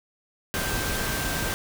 sine tone in noise, 1568 Hz, G6, in tune, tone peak -34 dBFS, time 0.54-1.54 s, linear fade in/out 0 ms, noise pink, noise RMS -28 dBFS, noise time 0.54-1.54 s, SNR -9 dB, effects none

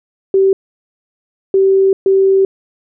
sine tone bursts at uneven times, 386.3 Hz, G4, 25 cents flat, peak -7 dBFS, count 3, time 0.34-0.53 / 1.54-1.93 / 2.06-2.45 s, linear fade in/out 2 ms, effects none

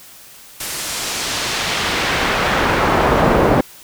brown noise with band-pass filter sweep, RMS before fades -17 dBFS, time 0.6-3.61 s, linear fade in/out 5 ms, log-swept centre 11000 to 610 Hz, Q 0.75, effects white hiss -41 dBFS RMS until 3.83 s

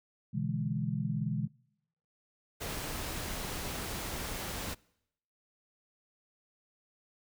sine chord, E dominant seventh, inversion second, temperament equal, 123.47 / 146.83 / 164.81 / 207.7 Hz, B2 / D3 / E3 / G#3, 0 / 0 / 0 / 0 cents, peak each -36 dBFS, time 0.33-1.48 s, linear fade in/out 20 ms
pink noise, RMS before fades -38 dBFS, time 2.6-4.75 s, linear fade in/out 20 ms
effects noise-tail reverb RT60 0.8 s tail -25 dB re dry

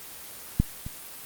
clicks, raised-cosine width 5 ms, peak -7 / -22 dBFS, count 2, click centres 0.6 / 0.865 s, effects white hiss -42 dBFS RMS until 1.25 s + Opus 24 kbps

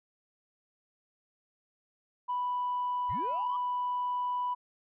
sine tone, 987.8 Hz, B5, in tune, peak -28 dBFS, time 2.28-4.55 s, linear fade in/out 20 ms
sine linear sweep, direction up, 41.22 to 1196 Hz, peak -36 dBFS, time 3.09-3.57 s, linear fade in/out 10 ms
effects tanh soft clip ceiling -25 dBFS

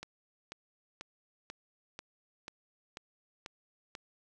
click train, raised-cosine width 0.2 ms, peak -25 dBFS, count 9, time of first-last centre 0.03-3.952 s, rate 2.04 Hz, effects none

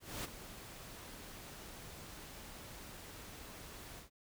pink noise with ADSR envelope, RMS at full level -40 dBFS, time 0-4.1 s, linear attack 240 ms, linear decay 22 ms, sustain -11 dB, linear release 120 ms, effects none

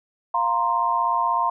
sine chord, F suspended fourth, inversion none, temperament just, 698.5 / 931.3 / 1047.7 Hz, F5 / Bb5 / C6, 0 / -2 / +2 cents, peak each -27 / -22 / -22 dBFS, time 0.34-1.5 s, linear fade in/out 5 ms, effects none

